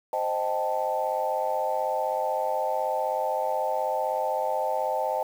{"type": "chord", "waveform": "sine", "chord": "A half-diminished seventh", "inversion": "first", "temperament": "equal", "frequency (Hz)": [523.3, 622.3, 784, 880], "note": ["C5", "Eb5", "G5", "A5"], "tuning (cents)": [0, 0, 0, 0], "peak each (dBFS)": [-30, -29, -30, -29], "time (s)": [0.13, 5.23], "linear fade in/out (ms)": 2, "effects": ["tanh soft clip ceiling -14 dBFS", "8-bit"]}